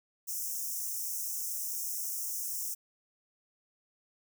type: high-pass noise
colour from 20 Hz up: white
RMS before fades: -36 dBFS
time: 0.27-2.75 s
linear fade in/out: 20 ms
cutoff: 5400 Hz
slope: 96 dB/octave
effects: none